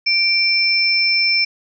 sine tone pair together, 2349 / 5307 Hz, D7 / E8, 0 / +11 cents, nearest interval octave + major second, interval 1411 cents, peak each -16 / -16 dBFS, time 0.06-1.45 s, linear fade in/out 10 ms, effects none

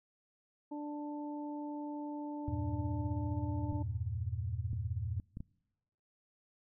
harmonic tone, 294.7 Hz, D4, 6 cents sharp, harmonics 1 / 2 / 3, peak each -39 / -49 / -47 dBFS, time 0.71-3.83 s, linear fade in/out 10 ms
sine chord, E diminished, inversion none, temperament equal with one note detuned, 82.41 / 98 / 116.88 Hz, E2 / G2 / Bb2, 0 / 0 / +5 cents, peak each -39 dBFS, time 2.48-5.2 s, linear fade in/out 0 ms
clicks, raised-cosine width 5 ms, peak -30 dBFS, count 5, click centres 3.726 / 4.732 / 5.198 / 5.371 / 5.405 s
effects noise-tail reverb RT60 1.0 s tail -25 dB re dry

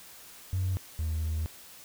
triangle tone pair in turn, 92.9 / 79.32 Hz, F#2 / D#2, +7 / +34 cents, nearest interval minor third, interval 273 cents, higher first, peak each -23 / -25 dBFS, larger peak first, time 0.53-0.77 / 0.99-1.46 s, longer second, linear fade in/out 0 ms, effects tanh soft clip ceiling -23 dBFS + white hiss -50 dBFS RMS until 1.84 s

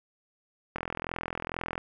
click train, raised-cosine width 0.5 ms, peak -17 dBFS, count 44, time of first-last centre 0.76-1.779 s, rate 42.2 Hz, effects none

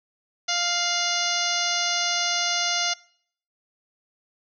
harmonic tone with a mistuned harmonic, 698.5 Hz, F5, in tune, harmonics 1 / 2 / 3 / 4 / 5 / 6 / 7 / 8 / 9, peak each -31 / -31 / -31 / -31 / -31 / -31 / -31 / -31 / -31 dBFS, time 0.48-2.94 s, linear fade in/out 10 ms, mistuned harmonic 4, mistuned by +43 cents, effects noise-tail reverb RT60 0.6 s tail -23 dB re dry

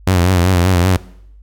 sawtooth tone with vibrato, 90.3 Hz, F#2, 42 cents flat, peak -6 dBFS, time 0.07-0.97 s, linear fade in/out 5 ms, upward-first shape triangle, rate 5.2 Hz, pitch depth 100 cents each way, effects noise-tail reverb RT60 0.7 s tail -20 dB re dry + added 50 Hz sine -38 dBFS peak until 1.42 s

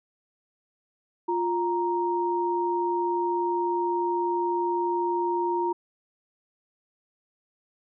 sine tone pair together, 350.7 / 934.1 Hz, F4 / A#5, +7 / +3 cents, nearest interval octave + perfect fourth, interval 1696 cents, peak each -26 dBFS, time 1.28-5.73 s, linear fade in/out 10 ms, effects none

